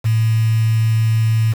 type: tone with quantisation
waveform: sine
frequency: 111.7 Hz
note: A2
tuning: 27 cents sharp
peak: -12 dBFS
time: 0.04-1.54 s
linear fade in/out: 20 ms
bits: 5
effects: none